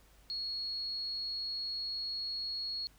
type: tone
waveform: sine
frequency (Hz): 4326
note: C#8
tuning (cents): -43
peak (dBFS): -35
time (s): 0.3-2.87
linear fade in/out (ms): 0
effects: added 50 Hz sine -62 dBFS peak until 2.98 s + pink hiss -65 dBFS RMS until 2.98 s